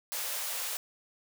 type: high-pass noise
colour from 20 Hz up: white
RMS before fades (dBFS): -35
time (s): 0.12-0.77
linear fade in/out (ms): 0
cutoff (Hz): 460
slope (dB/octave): 96
effects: none